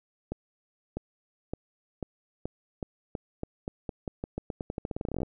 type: accelerating click train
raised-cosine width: 2 ms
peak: -19 dBFS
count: 30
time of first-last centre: 0.32-5.232 s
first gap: 650 ms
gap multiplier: 0.87
effects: none